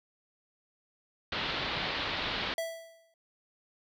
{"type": "low-pass noise", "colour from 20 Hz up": "white", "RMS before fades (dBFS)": -34, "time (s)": [1.32, 2.54], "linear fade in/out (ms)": 2, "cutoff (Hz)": 4200, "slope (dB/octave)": 48}
{"type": "tone with exponential decay", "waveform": "square", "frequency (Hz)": 659.3, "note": "E5", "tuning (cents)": 0, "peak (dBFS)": -30, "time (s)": [2.58, 3.14], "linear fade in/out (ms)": 2, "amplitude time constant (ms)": 120}
{"effects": []}